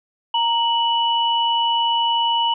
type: tone pair together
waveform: sine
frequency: 930 / 2953 Hz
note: A#5 / F#7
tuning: -4 / -4 cents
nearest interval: octave + minor sixth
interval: 2000 cents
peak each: -18 / -20 dBFS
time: 0.34-2.54 s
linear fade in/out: 5 ms
effects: none

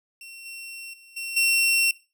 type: tone with level steps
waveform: sawtooth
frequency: 2720 Hz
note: F7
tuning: 46 cents flat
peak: -37 / -33 / -45 / -27 / -15 dBFS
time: 0.21-1.91 s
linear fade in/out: 2 ms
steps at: 0.45 / 0.93 / 1.16 / 1.36 s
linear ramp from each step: 10 ms
effects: noise-tail reverb RT60 0.3 s tail -19 dB re dry

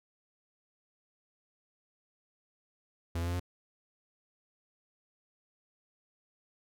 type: tone with pitch steps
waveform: 45% pulse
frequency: 84.2 / 85.77 / 87.37 / 89 Hz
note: E2 / F2 / F2 / F2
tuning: +37 / -31 / +1 / +33 cents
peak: -31 dBFS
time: 3.15-3.398 s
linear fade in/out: 5 ms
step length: 62 ms
effects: none

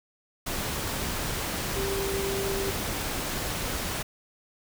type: tone in noise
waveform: sine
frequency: 392 Hz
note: G4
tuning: in tune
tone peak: -29 dBFS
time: 1.76-2.71 s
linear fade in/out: 10 ms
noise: pink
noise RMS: -31 dBFS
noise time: 0.46-4.03 s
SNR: -1 dB
effects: none

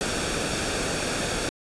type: noise with comb filter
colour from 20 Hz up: pink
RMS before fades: -27 dBFS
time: 0.01-1.49 s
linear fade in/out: 0 ms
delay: 0.99 ms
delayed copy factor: -0.5
effects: resampled to 22050 Hz

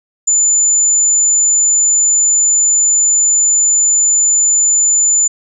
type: tone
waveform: sine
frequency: 7040 Hz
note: A8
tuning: in tune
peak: -8 dBFS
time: 0.27-5.28 s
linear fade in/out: 10 ms
effects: none

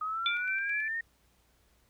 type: exponential sweep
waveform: sine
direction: up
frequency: 1244.5 to 1864.7 Hz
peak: -31 dBFS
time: 0.01-1.01 s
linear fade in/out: 5 ms
type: tone with exponential decay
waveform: sine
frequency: 3499 Hz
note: A7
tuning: 10 cents flat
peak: -24 dBFS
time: 0.26-0.42 s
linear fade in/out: 1 ms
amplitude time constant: 33 ms
type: tone with tremolo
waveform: sine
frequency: 2349 Hz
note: D7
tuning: in tune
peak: -31 dBFS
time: 0.26-0.88 s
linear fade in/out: 2 ms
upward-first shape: square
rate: 4.6 Hz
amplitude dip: 45%
effects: added 60 Hz sine -69 dBFS peak until 1.89 s + pink hiss -69 dBFS RMS until 1.89 s

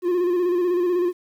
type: tone with vibrato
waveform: triangle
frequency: 354.9 Hz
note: F4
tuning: 28 cents sharp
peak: -16 dBFS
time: 0.02-1.13 s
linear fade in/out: 50 ms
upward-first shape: square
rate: 16 Hz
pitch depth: 39 cents each way
effects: 9-bit

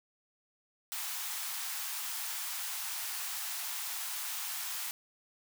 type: high-pass noise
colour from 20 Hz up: white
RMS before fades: -38 dBFS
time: 0.92-4.91 s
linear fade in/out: 0 ms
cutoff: 740 Hz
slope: 48 dB/octave
effects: none

